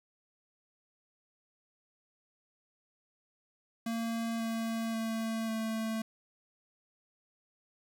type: tone with pitch steps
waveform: square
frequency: 228.8 / 226.6 / 224.4 / 222.2 Hz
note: A#3 / A#3 / A3 / A3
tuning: -32 / -49 / +34 / +17 cents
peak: -33 dBFS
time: 3.86-6.02 s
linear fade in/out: 5 ms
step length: 540 ms
effects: 10-bit